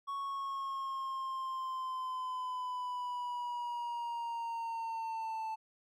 triangle linear sweep, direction down, 1112 to 880 Hz, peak -34 dBFS, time 0.07-5.56 s, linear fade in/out 20 ms, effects none

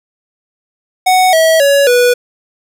square tone with pitch steps, 742 / 645.9 / 562.3 / 489.5 Hz, F#5 / E5 / C#5 / B4, +5 / -35 / +25 / -15 cents, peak -7 dBFS, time 1.06-2.14 s, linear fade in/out 10 ms, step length 270 ms, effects none

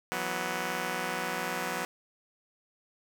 5% pulse chord, E suspended second, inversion none, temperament just, 164.81 / 185.42 / 247.2 Hz, E3 / F#3 / B3, 0 / +4 / +2 cents, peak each -28 / -24 / -25 dBFS, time 0.12-1.85 s, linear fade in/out 0 ms, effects none

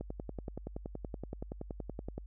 click train, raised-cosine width 2 ms, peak -26 dBFS, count 24, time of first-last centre 0.01-2.18 s, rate 10.6 Hz, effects added 50 Hz sine -45 dBFS peak until 2.26 s

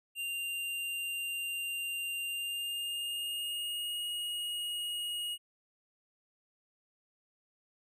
square tone with pitch glide, 2786 to 2879 Hz, F7 to F#7, -5 to -48 cents, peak -35 dBFS, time 0.15-5.38 s, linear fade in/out 50 ms, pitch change +57 cents, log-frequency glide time 2.23-4.03 s, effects none

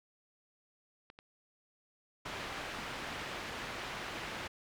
clicks, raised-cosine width 0.3 ms, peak -35 dBFS, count 2, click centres 1.101 / 1.189 s
white low-pass noise, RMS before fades -42 dBFS, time 2.25-4.48 s, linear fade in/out 10 ms, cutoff 2400 Hz, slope 12 dB/octave
effects none

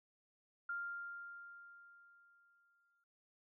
sine tone with exponential decay, 1396.9 Hz, F6, in tune, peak -38 dBFS, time 0.69-3.04 s, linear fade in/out 5 ms, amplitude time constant 510 ms, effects none

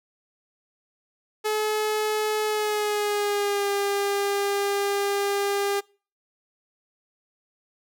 sawtooth tone with pitch glide, 428.1 to 401.7 Hz, A4 to G4, -47 to +42 cents, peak -19 dBFS, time 1.44-5.81 s, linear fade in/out 20 ms, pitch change -111 cents, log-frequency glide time 2.45-3.69 s, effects noise-tail reverb RT60 0.4 s tail -25 dB re dry

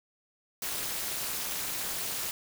white noise with amplitude modulation, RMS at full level -30 dBFS, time 0.62-2.31 s, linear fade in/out 2 ms, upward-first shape sine, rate 282 Hz, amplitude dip 95%, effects none

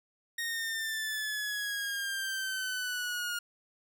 sawtooth exponential sweep, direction down, 1864.7 to 1423 Hz, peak -29 dBFS, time 0.38-3.39 s, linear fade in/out 5 ms, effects none

